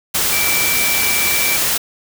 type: tone in noise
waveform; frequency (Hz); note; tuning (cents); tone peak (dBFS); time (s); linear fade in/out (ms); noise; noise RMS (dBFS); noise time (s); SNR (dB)
sine; 2328; D7; -16; -19; 0.32-1.57; 10; white; -17; 0.14-1.78; -5
effects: none